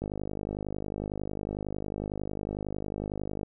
click train, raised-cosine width 2 ms, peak -20 dBFS, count 175, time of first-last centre 0.02-3.432 s, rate 51 Hz, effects none

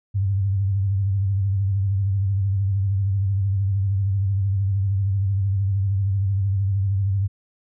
sine tone with vibrato, 98 Hz, G2, in tune, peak -18 dBFS, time 0.14-7.28 s, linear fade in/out 20 ms, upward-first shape sine, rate 13 Hz, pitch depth 66 cents each way, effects none

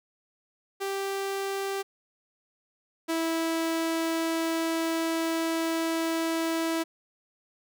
sawtooth tone pair in turn, 392 / 327.5 Hz, G4 / E4, 0 / -11 cents, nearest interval minor third, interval 311 cents, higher first, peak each -25 / -22 dBFS, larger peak second, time 0.8-1.83 / 3.08-6.84 s, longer second, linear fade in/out 20 ms, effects none

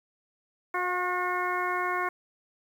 harmonic tone with a mistuned harmonic, 361.2 Hz, F#4, 42 cents flat, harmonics 1 / 2 / 3 / 4 / 5 / 6, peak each -34 / -34 / -30 / -34 / -36 / -36 dBFS, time 0.74-2.09 s, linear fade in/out 5 ms, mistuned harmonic 2, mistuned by -15 cents, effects 9-bit

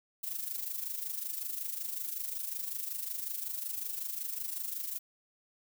violet noise with amplitude modulation, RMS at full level -35 dBFS, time 0.23-4.99 s, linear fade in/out 10 ms, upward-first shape sine, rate 25.4 Hz, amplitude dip 65%, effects none

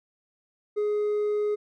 sine tone with hard clipping, 418 Hz, G#4, 11 cents sharp, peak -24 dBFS, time 0.76-1.56 s, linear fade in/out 20 ms, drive 2 dB, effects none

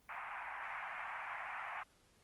pink band-pass noise, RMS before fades -45 dBFS, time 0.09-1.83 s, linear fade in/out 2 ms, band 740 to 2400 Hz, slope 48 dB/octave, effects pink hiss -70 dBFS RMS until 2.23 s + Opus 24 kbps

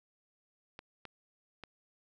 clicks, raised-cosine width 0.3 ms, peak -29 dBFS, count 3, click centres 0.791 / 1.053 / 1.637 s, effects none

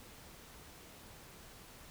silence, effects pink hiss -55 dBFS RMS until 1.9 s

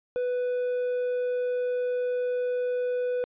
triangle tone, 495.5 Hz, B4, 6 cents sharp, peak -23 dBFS, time 0.16-3.24 s, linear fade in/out 0 ms, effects resampled to 8000 Hz

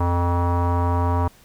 square tone with low-pass filter, 87.31 Hz, F2, in tune, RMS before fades -20 dBFS, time 0-1.28 s, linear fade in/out 5 ms, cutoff 1000 Hz, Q 4.6, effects pink hiss -52 dBFS RMS until 1.44 s

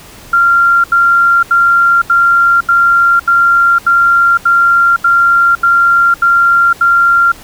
sine tone bursts, 1384 Hz, F6, 16 cents flat, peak -5 dBFS, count 12, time 0.33-7.319 s, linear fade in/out 5 ms, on 510 ms, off 79 ms, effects pink hiss -35 dBFS RMS until 7.43 s

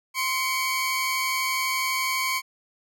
sawtooth tone pair together, 1048 / 2256 Hz, C6 / C#7, +2 / +30 cents, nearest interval octave + minor second, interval 1328 cents, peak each -23 / -23 dBFS, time 0.14-2.42 s, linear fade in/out 50 ms, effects none

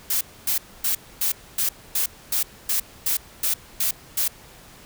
blue noise bursts, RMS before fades -22 dBFS, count 12, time 0.1-4.28 s, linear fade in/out 5 ms, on 110 ms, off 260 ms, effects pink hiss -47 dBFS RMS until 4.85 s

